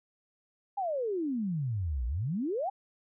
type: exponential two-way sweep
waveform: sine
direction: down then up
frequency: 830.6 to 56.4 to 830.6 Hz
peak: -29 dBFS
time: 0.77-2.7 s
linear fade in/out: 10 ms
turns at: 2.06 s
effects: none